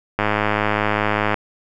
click train, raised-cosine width 0.5 ms, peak -3 dBFS, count 122, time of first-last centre 0.19-1.342 s, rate 105 Hz, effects none

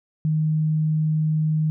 sine tone, 155.56 Hz, D#3, in tune, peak -18 dBFS, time 0.25-1.7 s, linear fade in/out 0 ms, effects none

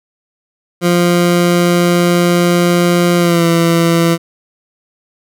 20% pulse tone with pitch glide, 174.61 to 167.98 Hz, F3 to E3, 0 to +33 cents, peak -4 dBFS, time 0.81-4.18 s, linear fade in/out 50 ms, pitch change -67 cents, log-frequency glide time 3.17-3.46 s, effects none

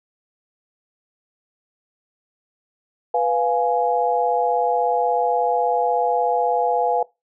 sine chord, F diminished, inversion second, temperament equal with one note detuned, 493.9 / 698.5 / 834.9 Hz, Cb5 / F5 / Ab5, 0 / 0 / +9 cents, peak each -21 dBFS, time 3.14-7.03 s, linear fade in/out 5 ms, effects noise-tail reverb RT60 0.2 s tail -20 dB re dry

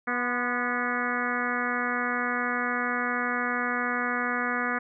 harmonic tone with a mistuned harmonic, 244.3 Hz, B3, 19 cents flat, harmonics 1 / 2 / 3 / 4 / 5 / 6 / 7 / 8 / 9, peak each -33 / -36 / -36 / -38 / -32 / -32 / -33 / -35 / -38 dBFS, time 0.07-4.79 s, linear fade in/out 10 ms, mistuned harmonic 4, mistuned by +52 cents, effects none

